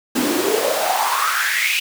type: noise with high-pass filter sweep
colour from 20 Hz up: pink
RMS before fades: -19 dBFS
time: 0.15-1.8 s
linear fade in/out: 10 ms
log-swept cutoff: 240 to 2700 Hz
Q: 6.3
effects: none